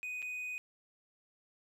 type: tone with dropouts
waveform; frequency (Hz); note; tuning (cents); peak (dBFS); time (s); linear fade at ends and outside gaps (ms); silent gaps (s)
triangle; 2492; D#7; +2; -36; 0.03-0.58; 0; 0.22-0.226
effects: none